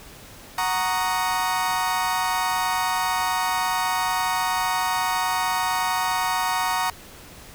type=chord; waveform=35% pulse; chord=D# minor seventh; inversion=first; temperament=equal; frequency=740 / 932.3 / 1108.7 / 1244.5 Hz; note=F#5 / A#5 / C#6 / D#6; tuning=0 / 0 / 0 / 0 cents; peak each=-26 / -23 / -27 / -29 dBFS; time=0.58-6.9 s; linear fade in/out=2 ms; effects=pink hiss -44 dBFS RMS until 7.54 s